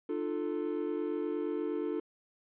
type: chord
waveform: triangle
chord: D minor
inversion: none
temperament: equal with one note detuned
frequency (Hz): 300.7 / 349.2 / 440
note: D4 / F4 / A4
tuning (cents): +41 / 0 / 0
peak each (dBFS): -34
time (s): 0.09-2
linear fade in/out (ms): 5
effects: resampled to 8000 Hz + 11-bit